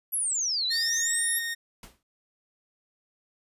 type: exponential two-way sweep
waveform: sine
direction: down then up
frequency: 11840 to 3897 to 11840 Hz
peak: -25 dBFS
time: 0.12-1.4 s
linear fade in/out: 20 ms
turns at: 0.66 s
type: tone with pitch glide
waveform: sawtooth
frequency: 1837 to 1848.7 Hz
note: A#6 to A#6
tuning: -26 to -15 cents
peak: -26 dBFS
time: 0.7-1.55 s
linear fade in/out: 20 ms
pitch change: +11 cents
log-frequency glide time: 0.93-1.09 s
type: noise with exponential decay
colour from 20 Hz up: pink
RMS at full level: -42 dBFS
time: 1.83-2.03 s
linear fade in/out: 2 ms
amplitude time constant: 42 ms
effects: resampled to 32000 Hz